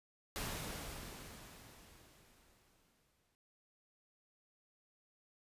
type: noise with exponential decay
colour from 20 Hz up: pink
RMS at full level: -40 dBFS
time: 0.36-3.35 s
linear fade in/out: 0 ms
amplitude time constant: 650 ms
effects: resampled to 32000 Hz